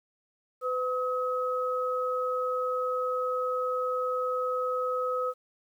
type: tone pair together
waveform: sine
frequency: 505 / 1275 Hz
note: B4 / D#6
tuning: +39 / +42 cents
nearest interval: octave + major third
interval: 1603 cents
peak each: -29 / -30 dBFS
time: 0.61-5.34 s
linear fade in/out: 50 ms
effects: 10-bit